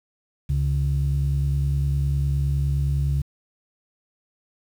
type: tone pair together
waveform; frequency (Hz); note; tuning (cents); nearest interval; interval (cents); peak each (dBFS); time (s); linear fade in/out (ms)
sine; 69.8 / 139.6; C#2 / C#3; +13 / +13; octave; 1200; -21; 0.49-3.22; 10
effects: tanh soft clip ceiling -14 dBFS + 8-bit